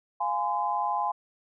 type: chord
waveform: sine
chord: F minor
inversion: none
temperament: equal with one note detuned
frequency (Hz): 698.5 / 830.6 / 1025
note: F5 / Ab5 / C6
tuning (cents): 0 / 0 / -36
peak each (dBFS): -33 / -28 / -29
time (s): 0.2-1.12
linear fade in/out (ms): 10
effects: none